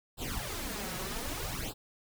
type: noise with flanger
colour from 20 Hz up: pink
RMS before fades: -37 dBFS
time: 0.17-1.74 s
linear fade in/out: 50 ms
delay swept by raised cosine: 0.24 to 5.44 ms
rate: 0.64 Hz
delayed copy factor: +0.9
effects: none